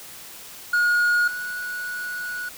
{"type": "tone pair in turn", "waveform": "triangle", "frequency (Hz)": [1440, 1466], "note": ["F#6", "F#6"], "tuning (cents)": [-47, -16], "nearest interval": "unison", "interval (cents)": 31, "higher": "second", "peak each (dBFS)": [-15, -26], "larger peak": "first", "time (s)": [[0.73, 1.28], [1.28, 2.49]], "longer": "second", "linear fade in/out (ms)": 5, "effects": ["white hiss -41 dBFS RMS until 2.57 s"]}